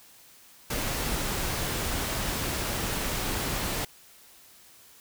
pink noise, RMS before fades -30 dBFS, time 0.7-3.85 s, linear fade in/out 5 ms, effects white hiss -54 dBFS RMS until 5 s

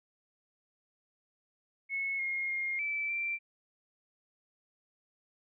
sine tone with pitch steps, 2192 / 2143 / 2131 / 2319 / 2352 Hz, C#7 / C7 / C7 / D7 / D7, -20 / +41 / +31 / -22 / +2 cents, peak -31 dBFS, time 1.89-3.39 s, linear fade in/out 50 ms, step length 300 ms, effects none

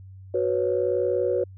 sine chord, F# suspended fourth, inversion none, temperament equal, 370 / 493.9 / 554.4 Hz, F#4 / B4 / C#5, 0 / 0 / 0 cents, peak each -25 / -24 / -26 dBFS, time 0.34-1.44 s, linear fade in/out 5 ms, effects tanh soft clip ceiling -11 dBFS + added 95 Hz sine -41 dBFS peak until 1.57 s

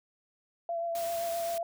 sine tone with vibrato, 677 Hz, E5, 46 cents sharp, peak -30 dBFS, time 0.69-1.63 s, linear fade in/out 2 ms, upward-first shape triangle, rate 7.7 Hz, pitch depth 23 cents each way
white noise, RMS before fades -42 dBFS, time 0.95-1.58 s, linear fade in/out 2 ms
effects none

